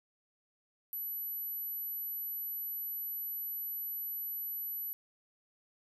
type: tone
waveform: sine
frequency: 11840 Hz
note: F#9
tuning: in tune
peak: -36 dBFS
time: 0.93-4.93 s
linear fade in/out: 0 ms
effects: none